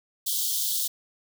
white high-pass noise, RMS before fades -27 dBFS, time 0.26-0.88 s, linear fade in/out 10 ms, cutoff 3100 Hz, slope 96 dB/octave, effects none

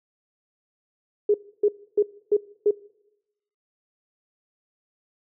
sine tone bursts, 415.3 Hz, G#4, in tune, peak -15 dBFS, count 5, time 1.29-2.71 s, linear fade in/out 5 ms, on 52 ms, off 290 ms, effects noise-tail reverb RT60 0.9 s tail -22 dB re dry

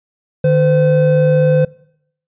triangle tone pair together, 152 / 511.6 Hz, D#3 / C5, -40 / -39 cents, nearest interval octave + major sixth, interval 2101 cents, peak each -10 dBFS, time 0.44-1.65 s, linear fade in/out 5 ms, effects noise-tail reverb RT60 0.7 s tail -23 dB re dry + resampled to 8000 Hz

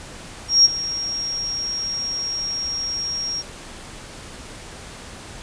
sine tone with ADSR envelope, 5588 Hz, F8, in tune, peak -7 dBFS, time 0.48-3.43 s, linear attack 170 ms, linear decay 21 ms, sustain -16 dB, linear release 36 ms, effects pink hiss -38 dBFS RMS until 5.42 s + resampled to 22050 Hz

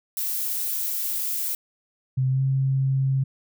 violet noise, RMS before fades -27 dBFS, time 0.17-1.55 s, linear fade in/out 2 ms
sine tone with pitch glide, 130.5 to 134.25 Hz, C3 to C3, -4 to +45 cents, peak -19 dBFS, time 2.17-3.24 s, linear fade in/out 10 ms, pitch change +49 cents, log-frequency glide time 2.29-2.42 s
effects none

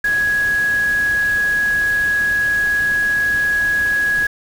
sine tone in noise, 1667 Hz, G#6, 6 cents sharp, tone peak -14 dBFS, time 0.04-4.27 s, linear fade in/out 5 ms, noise pink, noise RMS -32 dBFS, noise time 0.04-4.27 s, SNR +15 dB, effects none

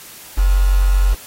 sine tone with quantisation, 46.25 Hz, F#1, in tune, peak -10 dBFS, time 0.37-1.15 s, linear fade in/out 20 ms, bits 5, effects white hiss -38 dBFS RMS until 1.26 s + AAC 48 kbps

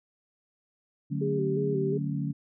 sine chord, D major seventh, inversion none, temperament equal, 146.83 / 185 / 220 / 277.2 Hz, D3 / F#3 / A3 / C#4, 0 / 0 / 0 / 0 cents, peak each -30 / -35 / -36 / -35 dBFS, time 1.1-2.33 s, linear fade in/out 20 ms
sine tone with vibrato, 398.3 Hz, G4, 28 cents sharp, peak -27 dBFS, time 1.21-1.98 s, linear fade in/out 10 ms, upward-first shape square, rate 2.8 Hz, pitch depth 45 cents each way
effects none

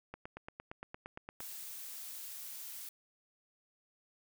click train, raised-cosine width 0.5 ms, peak -29 dBFS, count 12, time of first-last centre 0.14-1.404 s, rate 8.7 Hz
blue noise, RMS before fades -46 dBFS, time 1.4-2.89 s, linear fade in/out 2 ms
effects none

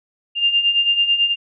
sine beating tone pair, 2794 / 2803.1 Hz, F7 / F7, 0 / +6 cents, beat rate 9.1 Hz, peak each -21 / -15 dBFS, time 0.35-1.36 s, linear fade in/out 50 ms, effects none

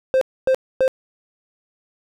triangle tone bursts, 523.3 Hz, C5, in tune, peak -11 dBFS, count 3, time 0.14-0.879 s, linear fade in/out 0 ms, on 73 ms, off 260 ms, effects none

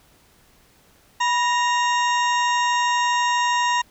harmonic tone with a mistuned harmonic, 932.3 Hz, A#5, in tune, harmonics 1 / 2 / 3 / 4 / 6 / 7 / 8, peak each -19 / -25 / -29 / -31 / -35 / -36 / -37 dBFS, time 1.2-3.82 s, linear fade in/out 10 ms, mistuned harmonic 1, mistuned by +81 cents, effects pink hiss -56 dBFS RMS until 3.9 s

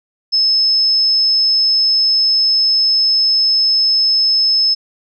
sine tone, 5210 Hz, E8, 21 cents flat, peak -10 dBFS, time 0.32-4.75 s, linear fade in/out 20 ms, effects none

